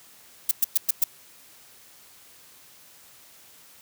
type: noise bursts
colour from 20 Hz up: violet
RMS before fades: -19 dBFS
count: 5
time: 0.49-1.04 s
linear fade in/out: 5 ms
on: 22 ms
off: 110 ms
effects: white hiss -52 dBFS RMS until 3.81 s + high-pass 60 Hz 12 dB/octave